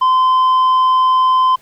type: tone with tanh clipping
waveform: sine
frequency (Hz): 1030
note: C6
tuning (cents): -28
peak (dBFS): -10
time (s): 0.01-1.56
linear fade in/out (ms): 10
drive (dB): 4
effects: pink hiss -50 dBFS RMS until 1.61 s